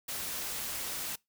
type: noise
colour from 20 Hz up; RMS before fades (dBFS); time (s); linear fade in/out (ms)
white; -37; 0.08-1.16; 10
effects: noise-tail reverb RT60 0.2 s tail -24 dB re dry